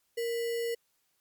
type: tone with sample-and-hold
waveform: sine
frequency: 466.2 Hz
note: A#4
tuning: in tune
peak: -29 dBFS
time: 0.17-0.75 s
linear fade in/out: 10 ms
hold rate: 2450 Hz
effects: white hiss -74 dBFS RMS until 1.2 s + MP3 96 kbps